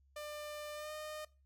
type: tone with pitch glide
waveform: sawtooth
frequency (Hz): 597 to 611.7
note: D5 to D#5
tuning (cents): +28 to -30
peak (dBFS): -39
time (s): 0.16-1.25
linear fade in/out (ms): 5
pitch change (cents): +42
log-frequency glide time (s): 0.74-0.92
effects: noise-tail reverb RT60 0.3 s tail -20 dB re dry + added 68 Hz sine -66 dBFS peak until 1.45 s